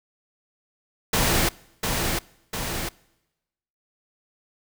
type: noise with echo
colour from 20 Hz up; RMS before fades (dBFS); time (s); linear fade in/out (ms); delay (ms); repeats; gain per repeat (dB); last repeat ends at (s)
pink; -21; 1.13-1.49; 5; 700; 2; -4; 2.89
effects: noise-tail reverb RT60 1.0 s tail -24 dB re dry